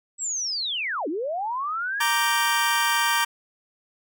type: linear two-way sweep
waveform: sine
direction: down then up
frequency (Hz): 7902 to 276.3 to 1751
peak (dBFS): -25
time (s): 0.18-2.04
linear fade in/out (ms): 50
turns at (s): 1.08
type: chord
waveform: 25% pulse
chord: G minor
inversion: first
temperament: equal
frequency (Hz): 932.3 / 1174.7 / 1568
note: Bb5 / D6 / G6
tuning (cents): 0 / 0 / 0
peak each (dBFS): -20 / -22 / -21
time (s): 2-3.25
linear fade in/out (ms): 10
effects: none